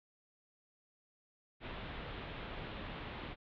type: low-pass noise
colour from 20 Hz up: pink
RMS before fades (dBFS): -45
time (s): 1.6-3.36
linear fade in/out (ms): 50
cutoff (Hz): 3700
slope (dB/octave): 48
effects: none